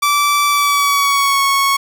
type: tone with pitch glide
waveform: sawtooth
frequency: 1161 to 1104.7 Hz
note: D6 to C#6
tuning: -20 to -6 cents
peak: -8 dBFS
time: 0.02-1.77 s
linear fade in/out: 10 ms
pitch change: -86 cents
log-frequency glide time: 0.49-1.42 s
effects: none